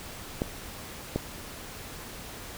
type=clicks; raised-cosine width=2 ms; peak=-13 dBFS; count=2; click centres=0.419 / 1.16 s; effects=pink hiss -42 dBFS RMS until 2.57 s